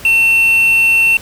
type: tone with quantisation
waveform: triangle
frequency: 2700 Hz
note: E7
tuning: 41 cents sharp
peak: -6 dBFS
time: 0.05-1.17 s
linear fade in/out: 2 ms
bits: 5
effects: pink hiss -34 dBFS RMS until 1.21 s